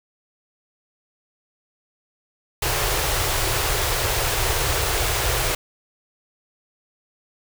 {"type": "band-stop noise", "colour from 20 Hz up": "pink", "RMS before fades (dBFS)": -22, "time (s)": [2.62, 5.55], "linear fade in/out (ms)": 5, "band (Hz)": [140, 340], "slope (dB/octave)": 48, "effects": []}